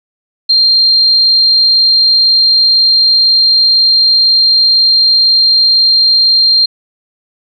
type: tone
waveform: sine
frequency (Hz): 4186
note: C8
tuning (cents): 0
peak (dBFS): -5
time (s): 0.49-6.66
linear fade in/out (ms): 10
effects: none